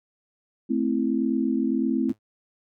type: chord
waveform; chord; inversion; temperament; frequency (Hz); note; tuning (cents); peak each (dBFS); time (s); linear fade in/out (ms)
sine; A minor; none; equal; 220 / 261.6 / 329.6; A3 / C4 / E4; 0 / 0 / 0; -26 / -24 / -27; 0.69-2.13; 20
type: tone with exponential decay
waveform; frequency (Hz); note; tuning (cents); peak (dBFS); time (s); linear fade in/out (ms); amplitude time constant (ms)
sawtooth; 107.5; A2; -40; -34; 2.09-2.19; 5; 21
effects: none